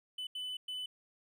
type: tone bursts at uneven times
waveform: triangle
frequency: 3004 Hz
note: F#7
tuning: 26 cents sharp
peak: -36 dBFS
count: 3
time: 0.18-0.27 / 0.35-0.57 / 0.68-0.86 s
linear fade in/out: 5 ms
effects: none